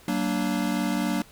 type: chord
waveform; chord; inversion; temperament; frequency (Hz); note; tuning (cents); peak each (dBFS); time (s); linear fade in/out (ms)
square; Gb augmented; none; equal with one note detuned; 189.54 / 233.1 / 293.7; Gb3 / Bb3 / D4; +42 / 0 / 0; -29; 0.08-1.22; 2
effects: pink hiss -52 dBFS RMS until 1.31 s